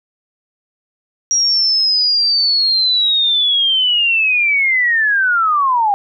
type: linear sweep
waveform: sine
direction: down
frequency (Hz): 5700 to 784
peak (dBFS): -11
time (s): 1.31-5.94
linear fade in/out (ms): 0
effects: none